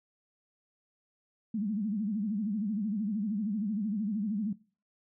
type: tone with vibrato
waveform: sine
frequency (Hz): 209.3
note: G#3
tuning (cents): +14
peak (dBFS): -29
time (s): 1.54-4.53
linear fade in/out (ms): 5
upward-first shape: sine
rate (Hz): 13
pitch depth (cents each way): 140
effects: noise-tail reverb RT60 0.4 s tail -22 dB re dry